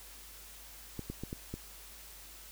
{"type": "clicks", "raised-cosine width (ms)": 3, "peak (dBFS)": -25, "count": 5, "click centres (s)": [0.993, 1.1, 1.236, 1.329, 1.54], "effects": ["added 50 Hz sine -56 dBFS peak until 2.51 s", "white hiss -52 dBFS RMS until 2.51 s"]}